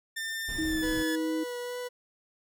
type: tone with pitch glide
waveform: sawtooth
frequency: 1797 to 1713.9 Hz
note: A6 to A6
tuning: +36 to -46 cents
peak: -29 dBFS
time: 0.16-1.16 s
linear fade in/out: 10 ms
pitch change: -82 cents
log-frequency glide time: 0.65-0.89 s
type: noise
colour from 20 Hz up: brown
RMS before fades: -39 dBFS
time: 0.48-1.03 s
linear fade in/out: 10 ms
type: tone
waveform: sine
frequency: 316.9 Hz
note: D#4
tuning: 32 cents sharp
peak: -28 dBFS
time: 0.58-1.44 s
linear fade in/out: 10 ms
type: tone with vibrato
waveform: 40% pulse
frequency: 490.5 Hz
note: B4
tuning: 12 cents flat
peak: -33 dBFS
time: 0.82-1.89 s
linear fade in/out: 20 ms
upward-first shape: triangle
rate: 2.3 Hz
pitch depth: 15 cents each way
effects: none